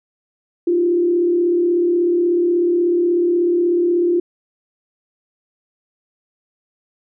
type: tone with frequency modulation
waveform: sine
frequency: 348.1 Hz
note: F4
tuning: 6 cents flat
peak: -13 dBFS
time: 0.67-4.2 s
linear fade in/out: 5 ms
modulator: 36.4 Hz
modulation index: 0.47
effects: none